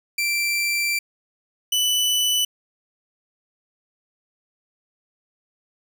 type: tone pair in turn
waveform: sawtooth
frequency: 2349 / 2982 Hz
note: D7 / F#7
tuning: 0 / +13 cents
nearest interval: major third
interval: 413 cents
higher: second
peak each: -17 / -15 dBFS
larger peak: second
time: 0.18-0.99 / 1.72-2.45 s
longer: first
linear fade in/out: 5 ms
effects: none